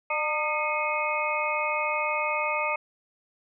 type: tone cluster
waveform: sine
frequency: 601 / 910 / 1223 / 2169 / 2521 Hz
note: D5 / A#5 / D#6 / C#7 / D#7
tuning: +40 / -42 / -30 / -38 / +22 cents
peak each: -31 dBFS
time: 0.1-2.76 s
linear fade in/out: 5 ms
effects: none